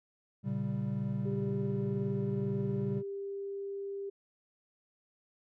triangle chord, G diminished, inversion first, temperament equal, 116.54 / 138.59 / 196 Hz, Bb2 / Db3 / G3, 0 / 0 / 0 cents, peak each -35 / -34 / -33 dBFS, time 0.43-3.03 s, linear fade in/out 50 ms
sine tone, 396.8 Hz, G4, 21 cents sharp, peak -36 dBFS, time 1.25-4.1 s, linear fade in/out 10 ms
effects none

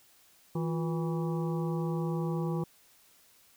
harmonic tone with a mistuned harmonic, 162.9 Hz, E3, 20 cents flat, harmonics 1 / 2 / 3 / 5 / 6 / 7, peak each -30 / -36 / -40 / -44 / -46 / -47 dBFS, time 0.55-2.64 s, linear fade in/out 5 ms, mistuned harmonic 2, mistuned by +130 cents, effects white hiss -62 dBFS RMS until 3.56 s

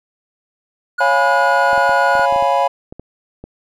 triangle tone, 1447 Hz, F#6, 39 cents flat, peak -15 dBFS, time 0.98-2.26 s, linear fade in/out 10 ms
triangle chord, C# dominant seventh, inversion none, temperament equal, 554.4 / 698.5 / 830.6 / 987.8 Hz, C#5 / E#5 / G#5 / B5, 0 / 0 / 0 / 0 cents, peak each -16 dBFS, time 1-2.68 s, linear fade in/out 10 ms
clicks, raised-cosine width 2 ms, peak -19 dBFS, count 11, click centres 1.731 / 1.778 / 1.894 / 2.153 / 2.195 / 2.325 / 2.361 / 2.425 / 2.925 / 2.996 / 3.44 s
effects none

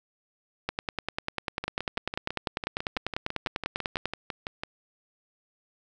two click trains, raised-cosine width 0.3 ms, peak -16 / -12 dBFS, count 19 / 35, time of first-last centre 1.64-4.635 / 0.69-4.056 s, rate 6.01 / 10.1 Hz, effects none

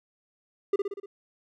triangle tone with echo, 400.2 Hz, G4, 36 cents sharp, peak -18 dBFS, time 0.73-0.76 s, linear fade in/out 5 ms, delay 60 ms, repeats 5, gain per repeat -4 dB, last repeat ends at 1.06 s, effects none

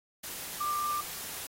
sine tone in noise, 1186 Hz, D6, 17 cents sharp, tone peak -29 dBFS, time 0.6-1.01 s, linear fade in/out 10 ms, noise white, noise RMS -40 dBFS, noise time 0.23-1.47 s, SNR +8 dB, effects AAC 48 kbps

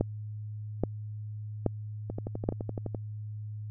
two click trains, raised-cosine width 2 ms, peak -21 / -12 dBFS, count 11 / 4, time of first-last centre 2.1-2.947 / 0.01-2.489 s, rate 11.8 / 1.21 Hz, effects added 106 Hz sine -36 dBFS peak until 3.7 s

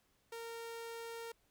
sawtooth tone, 461.2 Hz, A#4, 19 cents flat, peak -40 dBFS, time 0.32-1.32 s, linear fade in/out 5 ms, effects pink hiss -75 dBFS RMS until 1.5 s

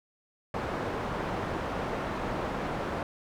white low-pass noise, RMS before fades -33 dBFS, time 0.54-3.03 s, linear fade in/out 2 ms, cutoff 920 Hz, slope 12 dB/octave, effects none

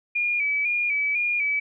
sine tone with vibrato, 2357 Hz, D7, 6 cents sharp, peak -21 dBFS, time 0.15-1.6 s, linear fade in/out 10 ms, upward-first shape square, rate 2 Hz, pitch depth 48 cents each way, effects none

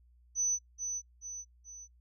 sine tone with echo, 6000 Hz, F#8, 23 cents sharp, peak -27 dBFS, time 0.35-0.59 s, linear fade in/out 50 ms, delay 430 ms, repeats 3, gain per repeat -6 dB, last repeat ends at 1.88 s, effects noise-tail reverb RT60 0.1 s tail -22 dB re dry + added 60 Hz sine -60 dBFS peak until 2 s

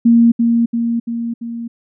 sine tone with echo, 233.1 Hz, A#3, in tune, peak -6 dBFS, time 0.05-0.32 s, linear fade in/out 10 ms, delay 340 ms, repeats 4, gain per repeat -4 dB, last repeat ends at 1.68 s, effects none

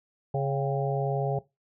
harmonic tone with a mistuned harmonic, 138.59 Hz, C#3, in tune, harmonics 1 / 3 / 4 / 5 / 6, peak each -27 / -32 / -33 / -34 / -35 dBFS, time 0.34-1.39 s, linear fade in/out 5 ms, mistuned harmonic 6, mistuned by -82 cents, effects noise-tail reverb RT60 0.2 s tail -18 dB re dry

